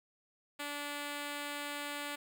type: tone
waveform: 5% pulse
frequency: 290 Hz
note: D4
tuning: 22 cents flat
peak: -27 dBFS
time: 0.59-2.16 s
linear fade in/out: 10 ms
effects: none